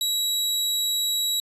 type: tone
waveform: sawtooth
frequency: 3881 Hz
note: B7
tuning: 31 cents flat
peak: -19 dBFS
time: 0.01-1.4 s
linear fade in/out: 2 ms
effects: resampled to 32000 Hz